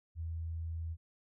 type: tone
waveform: sine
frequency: 82.1 Hz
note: E2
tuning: 6 cents flat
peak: -36 dBFS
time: 0.15-0.97 s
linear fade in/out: 50 ms
effects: none